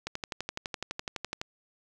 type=click train; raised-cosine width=0.2 ms; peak=-16 dBFS; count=17; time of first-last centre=0.07-1.415 s; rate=11.9 Hz; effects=none